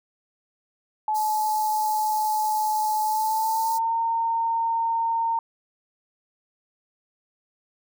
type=tone with pitch glide; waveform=sine; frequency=859 to 915.4 Hz; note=A5 to A#5; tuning=-42 to -32 cents; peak=-21 dBFS; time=1.08-5.39 s; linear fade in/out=2 ms; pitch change=+110 cents; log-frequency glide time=3.03-3.94 s
type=high-pass noise; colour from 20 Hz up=white; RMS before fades=-36 dBFS; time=1.14-3.79 s; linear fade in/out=20 ms; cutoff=4100 Hz; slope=96 dB/octave
effects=none